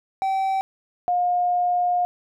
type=tone pair in turn; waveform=triangle / sine; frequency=771 / 712.8 Hz; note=G5 / F5; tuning=-29 / +35 cents; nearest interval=minor second; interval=136 cents; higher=first; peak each=-18 dBFS; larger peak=neither; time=0.22-0.61 / 1.08-2.05 s; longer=second; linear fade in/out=0 ms; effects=none